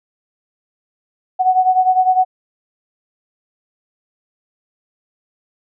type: beating tone pair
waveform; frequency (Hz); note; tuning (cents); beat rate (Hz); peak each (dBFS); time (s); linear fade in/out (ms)
sine; 741 / 750.9; F#5 / F#5; +2 / +25; 9.9; -12 / -16; 1.39-2.25; 20
effects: none